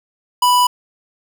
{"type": "tone", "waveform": "square", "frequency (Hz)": 987.8, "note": "B5", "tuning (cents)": 0, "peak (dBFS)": -11, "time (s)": [0.42, 0.67], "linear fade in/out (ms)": 5, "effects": []}